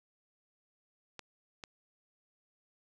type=clicks; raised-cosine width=0.2 ms; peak=-26 dBFS; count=2; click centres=1.193 / 1.638 s; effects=none